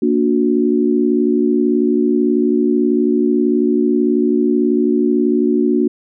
sine chord, Bb augmented, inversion none, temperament just, 233.1 / 291.4 / 364.2 Hz, Bb3 / D4 / F#4, 0 / -13 / -27 cents, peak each -16 dBFS, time 0.02-5.88 s, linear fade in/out 5 ms, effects none

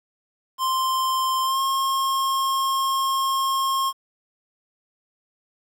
square tone with pitch glide, 1046.5 to 1074.7 Hz, C6 to C6, 0 to +46 cents, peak -21 dBFS, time 0.58-3.93 s, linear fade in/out 50 ms, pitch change +46 cents, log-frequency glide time 1.43-1.6 s, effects 9-bit

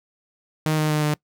sawtooth tone with pitch steps, 155.56 / 153.68 / 151.83 / 150 Hz, D#3 / D#3 / D#3 / D3, 0 / -21 / -42 / +37 cents, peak -15 dBFS, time 0.66-1.14 s, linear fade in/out 0 ms, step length 120 ms, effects noise-tail reverb RT60 0.1 s tail -23 dB re dry

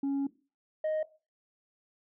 sine tone pair in turn, 277.2 / 622.3 Hz, C#4 / D#5, 0 / 0 cents, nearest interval octave + major second, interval 1400 cents, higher second, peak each -25 dBFS, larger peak neither, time 0.03-0.27 / 0.84-1.03 s, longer first, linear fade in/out 5 ms, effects noise-tail reverb RT60 0.3 s tail -17 dB re dry + tanh soft clip ceiling -27 dBFS

